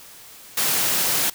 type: high-pass noise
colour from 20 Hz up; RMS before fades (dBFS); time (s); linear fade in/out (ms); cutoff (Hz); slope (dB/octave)
white; -21; 0.57-1.3; 5; 120; 24
effects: white hiss -44 dBFS RMS until 1.34 s